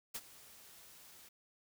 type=noise with ADSR envelope; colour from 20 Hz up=white; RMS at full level=-40 dBFS; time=0.14-1.29 s; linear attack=12 ms; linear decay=48 ms; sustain=-18 dB; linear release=8 ms; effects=none